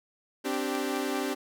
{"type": "chord", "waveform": "sawtooth", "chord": "C suspended second", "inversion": "none", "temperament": "equal with one note detuned", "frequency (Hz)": [261.6, 293.7, 390], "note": ["C4", "D4", "G4"], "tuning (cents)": [0, 0, -9], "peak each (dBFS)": -29, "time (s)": [0.44, 1.35], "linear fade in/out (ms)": 20, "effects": []}